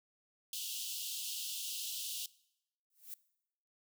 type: high-pass noise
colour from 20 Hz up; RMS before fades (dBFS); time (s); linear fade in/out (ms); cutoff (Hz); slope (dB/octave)
pink; -41; 0.53-2.26; 2; 2800; 96
type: noise with exponential growth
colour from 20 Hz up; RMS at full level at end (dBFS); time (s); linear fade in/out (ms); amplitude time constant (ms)
violet; -42; 2.9-3.14; 2; 51
effects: noise-tail reverb RT60 0.8 s tail -21 dB re dry